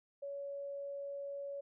sine tone, 562 Hz, C#5, 24 cents sharp, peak -40 dBFS, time 0.22-1.61 s, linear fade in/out 10 ms, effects none

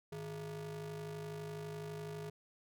square ring-modulated tone, 130.5 Hz, C3, 4 cents flat, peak -40 dBFS, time 0.12-2.3 s, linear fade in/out 5 ms, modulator 287 Hz, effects none

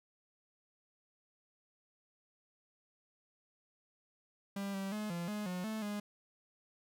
45% pulse tone with pitch steps, 198.4 / 194.3 / 212.2 / 171.9 / 209.7 / 180.6 / 218.6 / 206.6 Hz, G3 / G3 / G#3 / F3 / G#3 / F#3 / A3 / G#3, +21 / -15 / +38 / -27 / +17 / -42 / -11 / -9 cents, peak -37 dBFS, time 4.56-6 s, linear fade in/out 5 ms, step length 180 ms, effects none

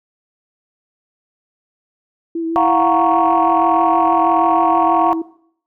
sine tone with vibrato, 329.6 Hz, E4, in tune, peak -18 dBFS, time 2.35-5.22 s, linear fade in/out 5 ms, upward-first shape sine, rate 6.3 Hz, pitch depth 23 cents each way
sine chord, Gb major seventh, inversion third, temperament equal, 698.5 / 740 / 932.3 / 1108.7 Hz, F5 / Gb5 / Bb5 / Db6, 0 / 0 / 0 / 0 cents, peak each -16 dBFS, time 2.56-5.13 s, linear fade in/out 0 ms
effects noise-tail reverb RT60 0.6 s tail -18 dB re dry + tanh soft clip ceiling -3 dBFS

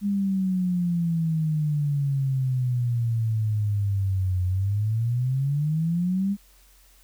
sine exponential two-way sweep, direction down then up, 204.3 to 90.2 to 204.3 Hz, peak -21 dBFS, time 0.01-6.37 s, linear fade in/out 50 ms, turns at 4.45 s, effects added 45 Hz sine -55 dBFS peak until 7.03 s + white hiss -58 dBFS RMS until 7.03 s

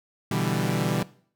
sawtooth chord, E minor seventh, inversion second, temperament equal, 123.47 / 146.83 / 164.81 / 196 Hz, B2 / D3 / E3 / G3, 0 / 0 / 0 / 0 cents, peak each -25 dBFS, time 0.31-1.03 s, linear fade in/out 5 ms, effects noise-tail reverb RT60 0.5 s tail -19 dB re dry

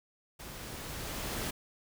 pink noise with level ramp, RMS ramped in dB -46 to -35 dBFS, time 0.39-1.51 s, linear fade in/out 10 ms, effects none

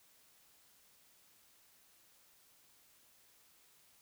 silence, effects white hiss -67 dBFS RMS until 4.01 s

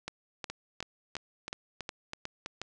two click trains, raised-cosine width 0.2 ms, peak -20 / -19 dBFS, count 7 / 8, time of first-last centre 0.5-2.461 / 0.08-2.616 s, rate 3.06 / 2.76 Hz, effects resampled to 22050 Hz + 8-bit

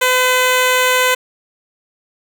10% pulse tone, 507 Hz, B4, 45 cents sharp, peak -3 dBFS, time 0.01-1.15 s, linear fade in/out 10 ms, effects none

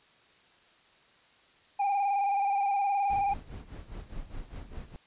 triangle tone with vibrato, 800 Hz, G5, 35 cents sharp, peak -23 dBFS, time 1.79-3.34 s, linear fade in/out 10 ms, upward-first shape square, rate 19 Hz, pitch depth 33 cents each way
brown noise with tremolo, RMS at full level -39 dBFS, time 3.1-4.96 s, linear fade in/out 0 ms, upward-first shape sine, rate 4.9 Hz, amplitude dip 80%
effects white hiss -61 dBFS RMS until 5.06 s + resampled to 8000 Hz

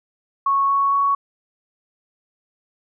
sine tone with pitch steps, 1104 / 1110.4 / 1116.8 Hz, C#6 / C#6 / C#6, -7 / +3 / +13 cents, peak -15 dBFS, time 0.46-1.15 s, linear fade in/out 5 ms, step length 230 ms, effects none

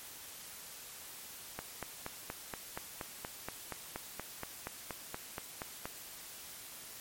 click train, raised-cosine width 0.5 ms, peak -23 dBFS, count 19, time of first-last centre 1.59-5.855 s, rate 4.22 Hz, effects white hiss -49 dBFS RMS until 7 s + MP3 64 kbps

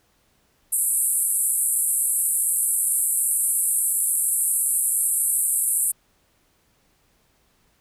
white band-pass noise, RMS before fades -22 dBFS, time 0.72-5.92 s, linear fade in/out 10 ms, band 8100 to 12000 Hz, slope 96 dB/octave, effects pink hiss -64 dBFS RMS until 7.8 s

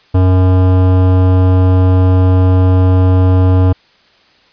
sine tone with hard clipping, 92.5 Hz, F#2, in tune, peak -8 dBFS, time 0.14-3.73 s, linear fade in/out 10 ms, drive 17 dB, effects white hiss -49 dBFS RMS until 4.52 s + resampled to 11025 Hz

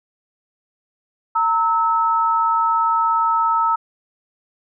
sine tone pair together, 917 / 1299.7 Hz, A#5 / E6, -29 / -25 cents, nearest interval tritone, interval 604 cents, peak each -18 / -17 dBFS, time 1.35-3.76 s, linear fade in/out 10 ms, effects none

